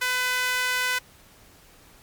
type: tone with high-pass filter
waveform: sawtooth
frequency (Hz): 502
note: B4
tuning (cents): +28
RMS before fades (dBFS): -25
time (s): 0.01-0.99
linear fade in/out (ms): 10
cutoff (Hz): 1600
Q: 1.8
effects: pink hiss -53 dBFS RMS until 2.02 s + MP3 96 kbps